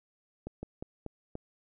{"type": "slowing click train", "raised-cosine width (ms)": 2, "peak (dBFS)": -25, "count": 5, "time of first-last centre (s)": [0.47, 1.354], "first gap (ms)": 160, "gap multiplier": 1.22, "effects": []}